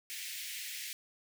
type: high-pass noise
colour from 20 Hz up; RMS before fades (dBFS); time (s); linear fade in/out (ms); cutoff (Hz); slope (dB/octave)
pink; -42; 0.1-0.93; 0; 1900; 48
effects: none